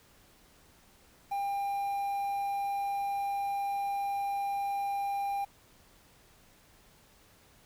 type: tone with quantisation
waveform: triangle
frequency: 799 Hz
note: G5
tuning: 33 cents sharp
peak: -28 dBFS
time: 1.31-5.45 s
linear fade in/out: 10 ms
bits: 9
effects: pink hiss -61 dBFS RMS until 7.65 s